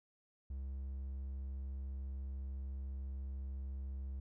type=tone; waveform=triangle; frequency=67 Hz; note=C2; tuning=42 cents sharp; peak=-38 dBFS; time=0.5-4.2 s; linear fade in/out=5 ms; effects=none